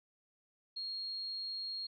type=tone; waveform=sine; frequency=4265 Hz; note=C8; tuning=32 cents sharp; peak=-38 dBFS; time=0.76-1.87 s; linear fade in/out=10 ms; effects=none